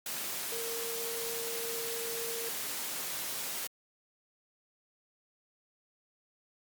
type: tone in noise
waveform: sine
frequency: 462.4 Hz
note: A#4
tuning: 14 cents flat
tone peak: -39 dBFS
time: 0.52-2.49 s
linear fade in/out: 2 ms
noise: white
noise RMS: -37 dBFS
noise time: 0.06-3.67 s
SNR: -5 dB
effects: high-pass 150 Hz 12 dB/octave + Opus 48 kbps